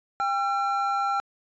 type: tone pair together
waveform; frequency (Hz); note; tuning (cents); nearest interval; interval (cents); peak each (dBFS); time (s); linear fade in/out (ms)
triangle; 798.2 / 1355; G5 / E6; +31 / +47; major sixth; 916; -24; 0.2-1.2; 0
effects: resampled to 16000 Hz